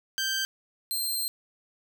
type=tone pair in turn; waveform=15% pulse; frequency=1568 / 4161 Hz; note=G6 / C8; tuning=0 / -10 cents; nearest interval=octave + perfect fourth; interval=1690 cents; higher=second; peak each=-20 / -21 dBFS; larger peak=first; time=0.18-0.45 / 0.91-1.28 s; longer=second; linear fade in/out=0 ms; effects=none